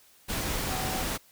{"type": "tone in noise", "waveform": "sine", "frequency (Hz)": 754, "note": "F#5", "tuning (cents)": 32, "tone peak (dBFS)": -36, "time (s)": [0.68, 1.04], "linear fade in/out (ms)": 20, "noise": "pink", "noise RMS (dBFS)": -31, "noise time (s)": [0.28, 1.18], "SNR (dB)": -8, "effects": ["white hiss -59 dBFS RMS until 1.31 s"]}